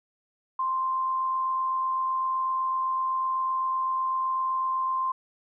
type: tone with amplitude modulation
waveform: sine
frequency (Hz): 1046.5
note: C6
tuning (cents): 0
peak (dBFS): -23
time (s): 0.59-5.12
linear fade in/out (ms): 5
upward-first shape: sine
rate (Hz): 87.9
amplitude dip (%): 25
effects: none